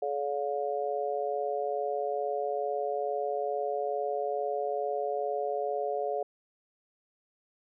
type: harmonic tone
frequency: 142.3 Hz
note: C#3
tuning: 46 cents sharp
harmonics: 3 / 4 / 5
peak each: -33 / -33 / -33 dBFS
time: 0.02-6.23 s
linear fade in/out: 5 ms
effects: none